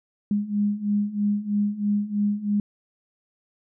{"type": "beating tone pair", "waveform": "sine", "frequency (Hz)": [204, 207.1], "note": ["G#3", "G#3"], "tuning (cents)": [-31, -5], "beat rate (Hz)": 3.1, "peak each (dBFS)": [-26, -23], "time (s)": [0.31, 2.6], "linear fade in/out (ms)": 2, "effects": []}